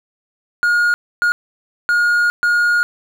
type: tone bursts at uneven times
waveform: triangle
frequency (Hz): 1431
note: F6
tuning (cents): +42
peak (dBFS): -10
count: 4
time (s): 0.63-0.94 / 1.22-1.32 / 1.89-2.3 / 2.43-2.83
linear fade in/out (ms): 0
effects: none